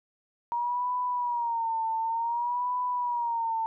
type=tone with vibrato; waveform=sine; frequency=943 Hz; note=A#5; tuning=20 cents sharp; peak=-26 dBFS; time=0.52-3.66 s; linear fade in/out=0 ms; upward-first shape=sine; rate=0.55 Hz; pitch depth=89 cents each way; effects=none